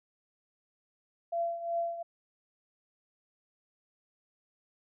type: tone with tremolo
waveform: sine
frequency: 680 Hz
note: F5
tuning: 46 cents flat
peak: -27 dBFS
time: 1.32-2.03 s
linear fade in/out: 10 ms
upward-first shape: triangle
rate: 2.7 Hz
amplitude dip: 75%
effects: none